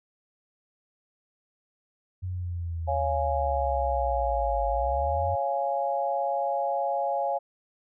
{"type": "linear two-way sweep", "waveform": "sine", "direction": "down then up", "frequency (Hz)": [92.5, 51.91, 92.5], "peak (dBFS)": -29, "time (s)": [2.22, 5.36], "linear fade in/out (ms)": 20, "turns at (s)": 4.68}
{"type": "chord", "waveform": "sine", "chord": "Db major", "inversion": "none", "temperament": "just", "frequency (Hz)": [554.4, 693, 831.5], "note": ["Db5", "F5", "Ab5"], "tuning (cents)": [0, -14, 2], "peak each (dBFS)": -29, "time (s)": [2.87, 7.39], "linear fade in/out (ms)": 20}
{"effects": []}